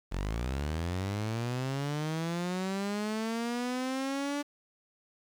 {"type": "linear sweep", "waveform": "sawtooth", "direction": "up", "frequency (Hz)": [42.66, 291.3], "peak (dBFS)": -27, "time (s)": [0.11, 4.43], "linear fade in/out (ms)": 20, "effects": ["low-pass 9000 Hz 12 dB/octave", "9-bit"]}